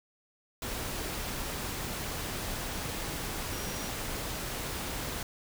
sine tone in noise, 5700 Hz, F8, 34 cents sharp, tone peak -46 dBFS, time 3.53-3.89 s, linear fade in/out 2 ms, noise pink, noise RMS -36 dBFS, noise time 0.62-5.23 s, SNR -13 dB, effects none

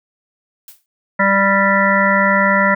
blue noise with exponential decay, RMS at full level -34 dBFS, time 0.68-0.86 s, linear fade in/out 1 ms, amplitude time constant 38 ms
harmonic tone, 196.7 Hz, G3, 6 cents sharp, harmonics 1 / 3 / 5 / 7 / 9 / 10, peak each -18 / -18 / -18 / -18 / -18 / -18 dBFS, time 1.19-2.75 s, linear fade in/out 10 ms
effects none

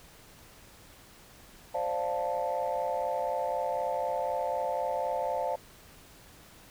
sine chord, D minor seventh, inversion third, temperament equal, 523.3 / 587.3 / 698.5 / 880 Hz, C5 / D5 / F5 / A5, 0 / 0 / 0 / 0 cents, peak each -33 dBFS, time 1.74-5.56 s, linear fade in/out 10 ms, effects tanh soft clip ceiling -21 dBFS + pink hiss -54 dBFS RMS until 6.7 s

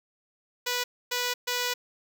5% pulse tone bursts at uneven times, 491.4 Hz, B4, 9 cents flat, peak -15 dBFS, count 3, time 0.66-0.84 / 1.11-1.34 / 1.47-1.74 s, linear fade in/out 10 ms, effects none

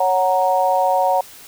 sine chord, F# major, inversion second, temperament equal, 554.4 / 740 / 932.3 Hz, C#5 / F#5 / A#5, 0 / 0 / 0 cents, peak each -19 / -17 / -19 dBFS, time 0-1.21 s, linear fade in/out 5 ms, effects white hiss -41 dBFS RMS until 1.47 s

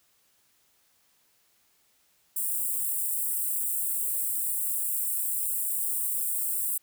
white high-pass noise, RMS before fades -29 dBFS, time 2.36-6.78 s, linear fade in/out 5 ms, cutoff 7800 Hz, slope 96 dB/octave, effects white hiss -67 dBFS RMS until 6.82 s

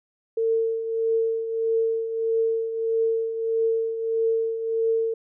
sine tone with tremolo, 451.8 Hz, A4, 46 cents sharp, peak -18 dBFS, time 0.37-5.14 s, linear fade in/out 5 ms, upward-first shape triangle, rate 1.6 Hz, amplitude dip 65%, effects none

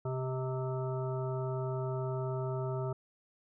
harmonic tone with a mistuned harmonic, 130.81 Hz, C3, in tune, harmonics 1 / 3 / 5 / 7 / 9 / 10, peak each -34 / -38 / -41 / -46 / -52 / -47 dBFS, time 0.05-2.93 s, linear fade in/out 5 ms, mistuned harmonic 5, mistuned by -34 cents, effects none

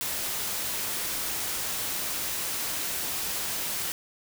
white noise, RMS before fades -31 dBFS, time 0.01-3.92 s, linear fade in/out 0 ms, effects none

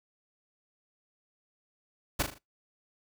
pink noise with echo, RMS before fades -27 dBFS, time 2.19-2.23 s, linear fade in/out 10 ms, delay 39 ms, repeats 4, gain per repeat -7 dB, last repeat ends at 2.386 s, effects noise-tail reverb RT60 0.2 s tail -24 dB re dry

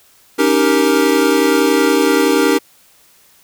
square chord, Eb dominant seventh, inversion third, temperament equal with one note detuned, 280.4 / 311.1 / 392 / 466.2 Hz, Db4 / Eb4 / G4 / Bb4, +20 / 0 / 0 / 0 cents, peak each -17 dBFS, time 0.38-2.59 s, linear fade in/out 20 ms, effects white hiss -50 dBFS RMS until 3.43 s

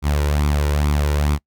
sawtooth tone with flanger, 73.42 Hz, D2, in tune, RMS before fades -18 dBFS, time 0.02-1.39 s, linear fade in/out 50 ms, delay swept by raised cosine 0.85 to 2.15 ms, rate 2.3 Hz, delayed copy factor +0.55, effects noise-tail reverb RT60 0.1 s tail -26 dB re dry

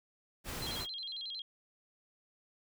pink noise, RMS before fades -41 dBFS, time 0.44-0.87 s, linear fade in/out 50 ms
sine tone with vibrato, 3656 Hz, A#7, 34 cents flat, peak -39 dBFS, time 0.62-1.42 s, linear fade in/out 2 ms, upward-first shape square, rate 11 Hz, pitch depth 200 cents each way
effects none

